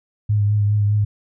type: tone with vibrato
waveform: sine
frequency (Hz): 103.83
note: G#2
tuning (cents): 0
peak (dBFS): -14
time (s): 0.29-1.05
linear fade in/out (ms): 10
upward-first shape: triangle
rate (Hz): 4.9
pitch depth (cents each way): 32
effects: none